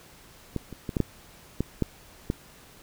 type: clicks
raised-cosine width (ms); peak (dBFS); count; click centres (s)
3; -15 / -25 / -18 / -12 / -9 / -12 / -10 / -12; 8; 0.563 / 0.727 / 0.892 / 0.968 / 1.003 / 1.606 / 1.823 / 2.301
effects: pink hiss -52 dBFS RMS until 2.82 s